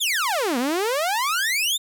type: exponential two-way sweep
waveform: sawtooth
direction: down then up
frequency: 3729 to 231.8 to 3729 Hz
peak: -17 dBFS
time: 0-1.78 s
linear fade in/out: 20 ms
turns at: 0.58 s
effects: none